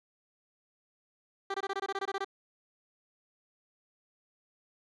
15% pulse tone bursts, 392 Hz, G4, in tune, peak -25 dBFS, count 12, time 1.5-2.246 s, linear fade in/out 5 ms, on 42 ms, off 22 ms, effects low-pass 4000 Hz 12 dB/octave

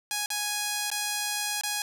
5% pulse tone with dropouts, 830.6 Hz, G#5, in tune, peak -16 dBFS, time 0.11-1.82 s, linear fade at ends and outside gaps 1 ms, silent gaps 0.26-0.303 / 0.902-0.915 / 1.611-1.635 s, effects none

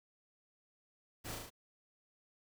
pink noise with echo, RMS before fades -45 dBFS, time 1.24-1.36 s, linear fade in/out 20 ms, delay 36 ms, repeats 4, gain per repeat -2 dB, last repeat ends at 1.504 s, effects none

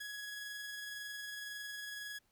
sawtooth tone with amplitude modulation, 1672 Hz, G#6, 11 cents sharp, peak -38 dBFS, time 0-2.19 s, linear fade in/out 10 ms, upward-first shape sine, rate 21.9 Hz, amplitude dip 25%, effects pink hiss -75 dBFS RMS until 2.31 s

